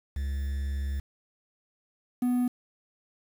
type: tone pair in turn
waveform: triangle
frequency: 69.3 / 247 Hz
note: C#2 / B3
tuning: 0 / 0 cents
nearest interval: octave + minor seventh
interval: 2200 cents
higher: second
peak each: -26 / -21 dBFS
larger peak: second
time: 0.16-1 / 2.22-2.48 s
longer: first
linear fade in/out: 5 ms
effects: 8-bit